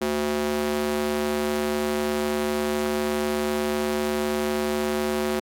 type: tone with high-pass filter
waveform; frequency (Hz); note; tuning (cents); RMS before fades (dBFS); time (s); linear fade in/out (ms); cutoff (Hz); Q
square; 74; D2; +14; -25; 0.01-5.4; 10; 310; 1.8
effects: AAC 64 kbps